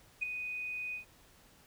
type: tone with ADSR envelope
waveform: sine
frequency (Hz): 2489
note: D#7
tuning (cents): 0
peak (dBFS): -27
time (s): 0.21-1.05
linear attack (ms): 21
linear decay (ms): 6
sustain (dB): -9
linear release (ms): 110
effects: tanh soft clip ceiling -23 dBFS + pink hiss -62 dBFS RMS until 1.66 s